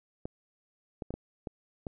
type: clicks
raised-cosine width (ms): 2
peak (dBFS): -23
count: 6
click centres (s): 0.255 / 1.022 / 1.106 / 1.14 / 1.472 / 1.868
effects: none